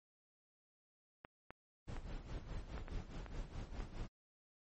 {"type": "clicks", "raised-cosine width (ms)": 0.5, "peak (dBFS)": -34, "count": 7, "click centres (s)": [1.249, 1.506, 1.966, 2.779, 2.882, 3.263, 3.804]}
{"type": "noise with tremolo", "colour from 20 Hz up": "brown", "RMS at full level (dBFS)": -43, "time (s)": [1.87, 4.08], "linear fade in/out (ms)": 20, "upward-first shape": "sine", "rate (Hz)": 4.8, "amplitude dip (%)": 70}
{"effects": ["MP3 32 kbps"]}